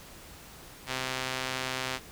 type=tone with band-pass filter; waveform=sawtooth; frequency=130 Hz; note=C3; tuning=11 cents flat; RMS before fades=-34 dBFS; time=0.86-2 s; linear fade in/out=50 ms; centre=3200 Hz; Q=0.62; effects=pink hiss -49 dBFS RMS until 2.11 s